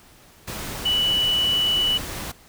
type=tone in noise; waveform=sine; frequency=2960 Hz; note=F#7; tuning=in tune; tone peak=-18 dBFS; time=0.85-1.98 s; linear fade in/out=10 ms; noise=pink; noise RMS=-32 dBFS; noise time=0.47-2.32 s; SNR=+11 dB; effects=pink hiss -51 dBFS RMS until 2.48 s